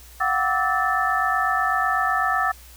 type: tone cluster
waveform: sine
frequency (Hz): 710 / 758 / 1158 / 1300 / 1766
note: F5 / F#5 / D6 / E6 / A6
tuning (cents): +28 / +42 / -25 / -24 / +6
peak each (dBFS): -30 / -25 / -28 / -23 / -24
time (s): 0.2-2.52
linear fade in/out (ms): 10
effects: added 60 Hz sine -45 dBFS peak until 2.76 s + white hiss -48 dBFS RMS until 2.76 s